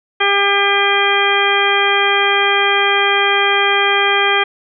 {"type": "harmonic tone", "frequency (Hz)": 400.6, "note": "G4", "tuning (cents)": 38, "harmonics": [1, 2, 3, 4, 5, 6, 8], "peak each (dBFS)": [-19, -19, -19, -19, -19, -19, -19], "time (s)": [0.2, 4.44], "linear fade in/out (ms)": 10, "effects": []}